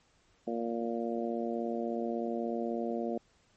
harmonic tone, 116.5 Hz, A#2, 1 cent flat, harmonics 2 / 3 / 4 / 5 / 6, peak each -35 / -37 / -38 / -39 / -40 dBFS, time 0.47-3.18 s, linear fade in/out 5 ms, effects pink hiss -68 dBFS RMS until 3.56 s + MP3 32 kbps

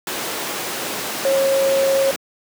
sine tone in noise, 543 Hz, C#5, 36 cents flat, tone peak -14 dBFS, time 1.25-2.11 s, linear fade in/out 2 ms, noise pink, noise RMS -24 dBFS, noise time 0.07-2.16 s, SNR +7 dB, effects high-pass 300 Hz 12 dB/octave

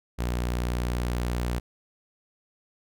sawtooth tone, 60.3 Hz, B1, 41 cents flat, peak -22 dBFS, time 0.18-1.6 s, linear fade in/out 20 ms, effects none

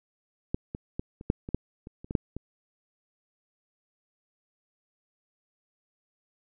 clicks, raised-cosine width 3 ms, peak -14 / -21 / -18 / -29 / -9 / -24 / -12 / -29 / -30 / -20 / -9 / -22 dBFS, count 12, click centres 0.545 / 0.749 / 0.995 / 1.211 / 1.301 / 1.489 / 1.546 / 1.871 / 2.045 / 2.109 / 2.152 / 2.366 s, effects none

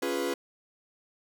40% pulse chord, C# dominant seventh, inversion none, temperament equal, 277.2 / 349.2 / 415.3 / 493.9 Hz, C#4 / E#4 / G#4 / B4, 0 / 0 / 0 / 0 cents, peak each -34 / -32 / -34 / -32 dBFS, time 0.02-0.34 s, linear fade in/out 5 ms, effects none

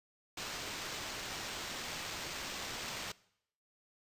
violet noise with sample-and-hold, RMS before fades -42 dBFS, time 0.37-3.12 s, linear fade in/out 5 ms, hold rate 11025 Hz, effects noise-tail reverb RT60 0.7 s tail -21 dB re dry + resampled to 32000 Hz

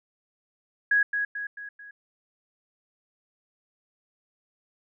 sine tone with echo, 1661.2 Hz, G#6, in tune, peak -18 dBFS, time 0.91-1.03 s, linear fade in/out 5 ms, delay 220 ms, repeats 4, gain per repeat -6 dB, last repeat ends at 1.91 s, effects none

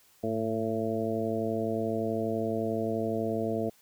harmonic tone with a mistuned harmonic, 111.7 Hz, A2, 27 cents sharp, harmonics 1 / 2 / 3 / 4 / 5 / 6, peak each -38 / -33 / -35 / -33 / -37 / -34 dBFS, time 0.23-3.7 s, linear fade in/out 10 ms, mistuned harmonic 1, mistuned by -75 cents, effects white hiss -62 dBFS RMS until 3.81 s

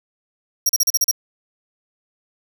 sawtooth tone bursts, 5650 Hz, F8, 19 cents sharp, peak -11 dBFS, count 7, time 0.66-1.113 s, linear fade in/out 5 ms, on 33 ms, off 37 ms, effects none

